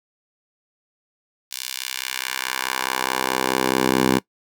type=tone with high-pass filter sweep; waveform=10% pulse; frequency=64.7 Hz; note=C2; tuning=19 cents flat; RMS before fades=-23 dBFS; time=1.51-4.19 s; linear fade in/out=10 ms; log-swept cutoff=4200 to 230 Hz; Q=0.91; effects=noise-tail reverb RT60 0.1 s tail -20 dB re dry